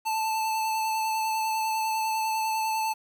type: tone with vibrato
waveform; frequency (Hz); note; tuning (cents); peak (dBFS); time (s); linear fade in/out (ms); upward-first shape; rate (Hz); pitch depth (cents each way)
square; 880; A5; 0; -26; 0.05-2.94; 20; triangle; 10; 18
effects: 9-bit